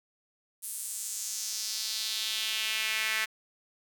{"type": "tone with high-pass filter sweep", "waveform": "sawtooth", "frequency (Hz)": 219, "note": "A3", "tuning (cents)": -8, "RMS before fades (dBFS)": -33, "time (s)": [0.62, 3.26], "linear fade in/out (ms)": 20, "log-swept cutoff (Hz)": [10000, 1900], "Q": 2.4, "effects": []}